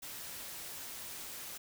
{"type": "noise", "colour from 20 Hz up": "white", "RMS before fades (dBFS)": -45, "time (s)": [0.02, 1.58], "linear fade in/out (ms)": 10, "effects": []}